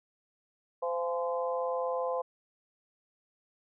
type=harmonic tone with a mistuned harmonic; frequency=171.8 Hz; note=F3; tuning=28 cents flat; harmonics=3 / 4 / 5 / 6; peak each=-31 / -37 / -39 / -37 dBFS; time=0.82-2.22 s; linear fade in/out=10 ms; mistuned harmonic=5; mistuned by=-31 cents; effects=none